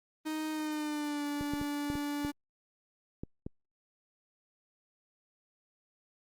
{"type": "tone with pitch glide", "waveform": "45% pulse", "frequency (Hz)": [311.1, 290.3], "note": ["D#4", "D4"], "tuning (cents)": [0, -20], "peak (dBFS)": -33, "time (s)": [0.25, 2.32], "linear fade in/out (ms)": 20, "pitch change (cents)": -120, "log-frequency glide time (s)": [0.51, 1.24]}
{"type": "clicks", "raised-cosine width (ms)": 3, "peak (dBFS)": -25, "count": 8, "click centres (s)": [1.41, 1.536, 1.614, 1.901, 1.954, 2.249, 3.235, 3.465]}
{"effects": ["Opus 32 kbps"]}